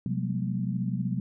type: tone cluster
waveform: sine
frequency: 128.2 / 180.6 / 196.5 / 213.4 / 237.6 Hz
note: C3 / F#3 / G3 / G#3 / A#3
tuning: -35 / -42 / +4 / +47 / +33 cents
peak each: -31 / -31 / -33 / -38 / -38 dBFS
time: 0.06-1.2 s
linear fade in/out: 2 ms
effects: none